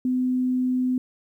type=tone; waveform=sine; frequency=253.7 Hz; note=B3; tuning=47 cents sharp; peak=-20 dBFS; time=0.05-0.98 s; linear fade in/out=2 ms; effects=10-bit